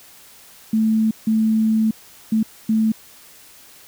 sine tone bursts at uneven times, 220 Hz, A3, in tune, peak -14 dBFS, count 4, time 0.73-1.11 / 1.27-1.91 / 2.32-2.43 / 2.69-2.92 s, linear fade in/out 5 ms, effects white hiss -46 dBFS RMS until 3.87 s

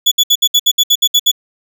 35% pulse tone bursts, 3424 Hz, A7, 48 cents flat, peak -5 dBFS, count 11, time 0.06-1.316 s, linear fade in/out 10 ms, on 56 ms, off 64 ms, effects none

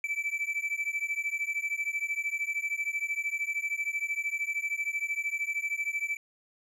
triangle beating tone pair, 2311 / 2324 Hz, D7 / D7, -28 / -19 cents, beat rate 13 Hz, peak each -31 dBFS, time 0.04-6.17 s, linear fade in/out 2 ms, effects none

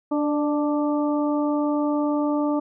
harmonic tone with a mistuned harmonic, 293.7 Hz, D4, in tune, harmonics 1 / 2 / 3 / 4, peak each -21 / -27 / -31 / -33 dBFS, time 0.11-2.6 s, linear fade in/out 10 ms, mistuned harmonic 2, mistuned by +24 cents, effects none

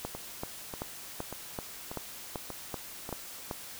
two click trains, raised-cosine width 1 ms, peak -24 / -20 dBFS, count 6 / 10, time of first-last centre 0.15-3.091 / 0.05-3.512 s, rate 1.7 / 2.6 Hz, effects white hiss -45 dBFS RMS until 3.79 s

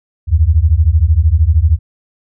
sine beating tone pair, 73.2 / 86.2 Hz, D2 / F2, -5 / -22 cents, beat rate 13 Hz, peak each -10 dBFS, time 0.27-1.79 s, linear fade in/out 50 ms, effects none

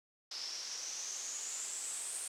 white noise with low-pass filter sweep, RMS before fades -42 dBFS, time 0.31-2.28 s, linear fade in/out 5 ms, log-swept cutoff 5100 to 8800 Hz, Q 7.7, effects high-pass 400 Hz 12 dB/octave

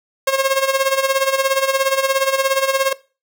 sawtooth tone with tremolo, 539 Hz, C#5, 49 cents flat, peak -8 dBFS, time 0.27-2.93 s, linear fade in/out 5 ms, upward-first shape sine, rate 17 Hz, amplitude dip 70%, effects noise-tail reverb RT60 0.3 s tail -19 dB re dry

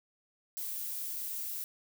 violet noise, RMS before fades -38 dBFS, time 0.57-1.64 s, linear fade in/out 0 ms, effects none

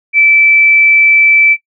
sine tone, 2320 Hz, D7, 22 cents flat, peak -4 dBFS, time 0.13-1.57 s, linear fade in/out 50 ms, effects noise-tail reverb RT60 0.1 s tail -20 dB re dry

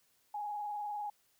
sine tone with vibrato, 830.6 Hz, G#5, in tune, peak -36 dBFS, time 0.34-1.1 s, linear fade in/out 5 ms, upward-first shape square, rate 20 Hz, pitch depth 28 cents each way, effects white hiss -72 dBFS RMS until 1.39 s

